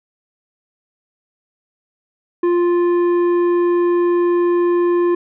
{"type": "tone with tanh clipping", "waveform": "sine", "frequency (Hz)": 349.2, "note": "F4", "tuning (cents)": 0, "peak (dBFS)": -14, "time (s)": [2.43, 5.15], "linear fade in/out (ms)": 5, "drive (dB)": 9, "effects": []}